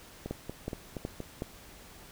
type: two click trains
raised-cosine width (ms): 2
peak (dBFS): -20 / -23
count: 4 / 5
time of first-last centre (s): 0.31-1.421 / 0.26-1.203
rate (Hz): 2.7 / 4.24
effects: pink hiss -52 dBFS RMS until 2.11 s